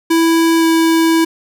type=tone with pitch glide; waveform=square; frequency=329.6 to 327.3 Hz; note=E4 to E4; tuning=0 to -12 cents; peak=-10 dBFS; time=0.1-1.25 s; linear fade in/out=10 ms; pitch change=-12 cents; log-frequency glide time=0.59-0.64 s; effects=none